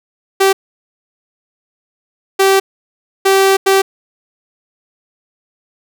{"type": "tone bursts at uneven times", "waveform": "sawtooth", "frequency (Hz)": 387.7, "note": "G4", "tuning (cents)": -19, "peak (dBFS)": -4, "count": 4, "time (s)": [[0.4, 0.53], [2.39, 2.6], [3.25, 3.57], [3.66, 3.82]], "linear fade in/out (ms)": 10, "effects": []}